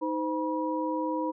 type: tone cluster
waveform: sine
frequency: 313.7 / 514 / 966 Hz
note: D#4 / C5 / B5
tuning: +14 / -31 / -39 cents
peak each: -30 / -33 / -32 dBFS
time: 0.01-1.32 s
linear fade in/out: 20 ms
effects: none